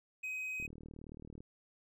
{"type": "tone", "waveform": "triangle", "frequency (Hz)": 2523, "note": "D#7", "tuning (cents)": 23, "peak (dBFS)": -36, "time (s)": [0.23, 0.67], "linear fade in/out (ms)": 10}
{"type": "click train", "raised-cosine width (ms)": 3, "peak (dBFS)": -37, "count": 32, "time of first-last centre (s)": [0.6, 1.405], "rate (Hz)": 38.5}
{"effects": []}